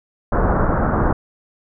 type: low-pass noise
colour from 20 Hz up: pink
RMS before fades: -17 dBFS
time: 0.32-1.13 s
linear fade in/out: 5 ms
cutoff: 1500 Hz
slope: 48 dB/octave
effects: none